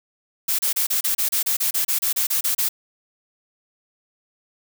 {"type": "noise bursts", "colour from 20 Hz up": "blue", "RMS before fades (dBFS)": -21, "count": 16, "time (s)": [0.48, 2.69], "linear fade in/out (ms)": 10, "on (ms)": 110, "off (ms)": 30, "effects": []}